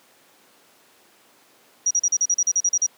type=tone bursts; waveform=sine; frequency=5760 Hz; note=F#8; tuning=47 cents flat; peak=-16 dBFS; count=12; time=1.86-2.865 s; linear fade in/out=5 ms; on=48 ms; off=39 ms; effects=pink hiss -55 dBFS RMS until 2.97 s + high-pass 300 Hz 12 dB/octave